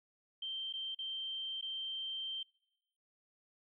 sine tone with dropouts, 3136 Hz, G7, in tune, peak -38 dBFS, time 0.42-2.43 s, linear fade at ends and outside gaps 5 ms, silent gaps 0.727-0.736 / 0.948-0.988 / 1.612-1.624 s, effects noise-tail reverb RT60 1.0 s tail -26 dB re dry

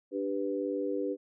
sine chord, G major, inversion second, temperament equal, 293.7 / 392 / 493.9 Hz, D4 / G4 / B4, 0 / 0 / 0 cents, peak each -34 dBFS, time 0.11-1.17 s, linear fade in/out 50 ms, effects none

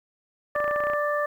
harmonic tone, 589 Hz, D5, 5 cents sharp, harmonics 1 / 2 / 3, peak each -25 / -28 / -30 dBFS, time 0.55-1.26 s, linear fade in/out 5 ms
clicks, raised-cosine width 0.5 ms, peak -20 dBFS, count 11, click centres 0.561 / 0.603 / 0.643 / 0.679 / 0.711 / 0.761 / 0.804 / 0.838 / 0.87 / 0.9 / 0.935 s
effects 9-bit

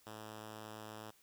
5% pulse tone, 108.3 Hz, A2, 27 cents flat, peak -36 dBFS, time 0.06-1.11 s, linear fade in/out 10 ms, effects white hiss -68 dBFS RMS until 1.22 s

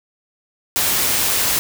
white noise, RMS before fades -18 dBFS, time 0.76-1.59 s, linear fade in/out 0 ms, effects none

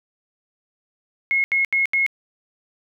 sine tone bursts, 2167 Hz, C#7, 40 cents flat, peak -16 dBFS, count 4, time 1.31-2.064 s, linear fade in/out 0 ms, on 130 ms, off 78 ms, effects none

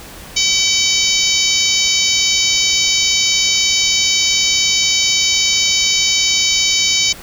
harmonic tone, 762 Hz, G5, 49 cents flat, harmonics 3 / 4 / 5 / 6 / 7 / 8 / 9, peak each -20 / -20 / -20 / -20 / -20 / -20 / -20 dBFS, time 0.36-7.13 s, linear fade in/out 10 ms, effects pink hiss -35 dBFS RMS until 7.22 s

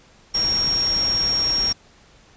sine tone in noise, 5570 Hz, F8, 5 cents flat, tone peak -18 dBFS, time 0.34-1.73 s, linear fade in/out 10 ms, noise pink, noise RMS -31 dBFS, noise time 0.34-1.73 s, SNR +10 dB, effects pink hiss -52 dBFS RMS until 2.36 s + resampled to 16000 Hz

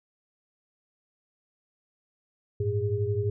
sine tone cluster, 99.4 / 111.2 / 408.6 Hz, G2 / A2 / G#4, +25 / +19 / -28 cents, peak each -29 dBFS, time 2.6-3.3 s, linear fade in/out 5 ms, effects none

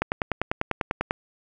click train, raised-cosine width 0.5 ms, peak -8 dBFS, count 12, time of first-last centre 0.02-1.109 s, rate 10.1 Hz, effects none

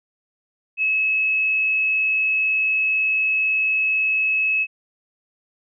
sine tone, 2582 Hz, E7, 37 cents flat, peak -17 dBFS, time 0.77-4.67 s, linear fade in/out 50 ms, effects none

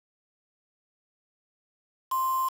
sine tone with quantisation, 1046.5 Hz, C6, in tune, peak -24 dBFS, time 2.11-2.49 s, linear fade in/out 10 ms, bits 6, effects none

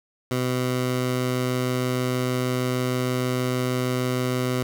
15% pulse tone, 126.4 Hz, B2, 41 cents sharp, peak -16 dBFS, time 0.31-4.63 s, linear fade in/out 2 ms, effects none

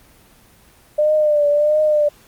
sine tone with vibrato, 598 Hz, D5, 31 cents sharp, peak -12 dBFS, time 0.98-2.09 s, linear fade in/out 10 ms, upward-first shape triangle, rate 1.5 Hz, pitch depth 55 cents each way, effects pink hiss -50 dBFS RMS until 2.27 s + Opus 24 kbps

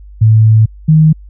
sine tone pair in turn, 110 / 156.42 Hz, A2 / D#3, 0 / +10 cents, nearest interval tritone, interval 610 cents, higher second, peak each -3 dBFS, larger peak neither, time 0.21-0.66 / 0.88-1.13 s, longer first, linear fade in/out 10 ms, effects added 50 Hz sine -31 dBFS peak until 1.29 s

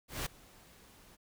pink noise with ADSR envelope, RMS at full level -35 dBFS, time 0.08-1.17 s, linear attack 180 ms, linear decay 8 ms, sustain -24 dB, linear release 28 ms, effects none

